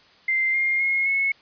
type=tone with pitch steps; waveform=sine; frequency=2087 / 2121 / 2156 / 2191 Hz; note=C7 / C7 / C#7 / C#7; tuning=-5 / +23 / -49 / -21 cents; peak=-19 dBFS; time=0.28-1.32 s; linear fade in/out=5 ms; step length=260 ms; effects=white hiss -54 dBFS RMS until 1.41 s + resampled to 11025 Hz